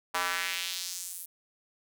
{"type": "tone with high-pass filter sweep", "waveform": "square", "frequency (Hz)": 89.5, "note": "F2", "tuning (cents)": 43, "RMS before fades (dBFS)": -34, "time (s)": [0.14, 1.26], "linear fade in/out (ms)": 10, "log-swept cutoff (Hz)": [990, 12000], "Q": 1.6, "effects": []}